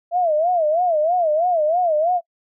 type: tone with vibrato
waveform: sine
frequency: 662 Hz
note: E5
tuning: 7 cents sharp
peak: -15 dBFS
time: 0.11-2.21 s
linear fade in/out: 50 ms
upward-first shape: sine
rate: 3.1 Hz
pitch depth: 170 cents each way
effects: noise-tail reverb RT60 0.1 s tail -26 dB re dry